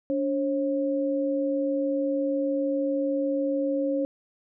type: tone pair together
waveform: sine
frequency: 287.1 / 540.5 Hz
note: D4 / C#5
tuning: -39 / -44 cents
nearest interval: major seventh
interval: 1095 cents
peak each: -26 dBFS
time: 0.1-4.05 s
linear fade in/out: 0 ms
effects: none